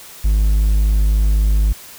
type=tone; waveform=triangle; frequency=51.91 Hz; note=G#1; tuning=in tune; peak=-9 dBFS; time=0.24-1.73 s; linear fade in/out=10 ms; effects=white hiss -38 dBFS RMS until 1.98 s